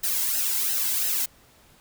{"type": "noise with flanger", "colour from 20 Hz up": "blue", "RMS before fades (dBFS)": -25, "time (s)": [0.03, 1.26], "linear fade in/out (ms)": 10, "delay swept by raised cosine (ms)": [0.86, 1.72], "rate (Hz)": 2.9, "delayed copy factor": -0.7, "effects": ["pink hiss -56 dBFS RMS until 1.8 s"]}